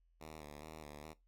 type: tone with vibrato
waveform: 5% pulse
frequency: 76.1 Hz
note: D#2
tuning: 38 cents flat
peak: -38 dBFS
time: 0.2-1.14 s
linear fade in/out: 20 ms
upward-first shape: square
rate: 2.4 Hz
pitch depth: 53 cents each way
effects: noise-tail reverb RT60 0.2 s tail -19 dB re dry + added 42 Hz sine -69 dBFS peak until 1.27 s